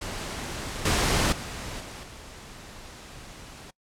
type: noise with level steps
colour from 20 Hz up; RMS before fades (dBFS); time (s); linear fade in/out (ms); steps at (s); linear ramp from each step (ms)
pink; -34 / -23 / -36 / -40 / -44; 0.01-3.71; 10; 0.85 / 1.32 / 1.8 / 2.03; 5
effects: noise-tail reverb RT60 0.1 s tail -23 dB re dry + low-pass 9000 Hz 12 dB/octave